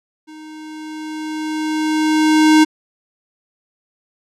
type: tone with level ramp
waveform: square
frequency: 310.3 Hz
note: D#4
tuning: 5 cents flat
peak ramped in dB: -36 to -7 dBFS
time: 0.27-2.65 s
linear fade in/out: 20 ms
effects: low-pass 8000 Hz 12 dB/octave